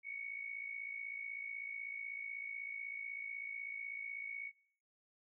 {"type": "tone with amplitude modulation", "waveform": "sine", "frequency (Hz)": 2226, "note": "C#7", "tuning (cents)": 7, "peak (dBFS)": -39, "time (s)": [0.03, 4.52], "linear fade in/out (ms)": 50, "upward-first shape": "sine", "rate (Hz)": 56.1, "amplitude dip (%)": 70, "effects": ["noise-tail reverb RT60 0.5 s tail -18 dB re dry"]}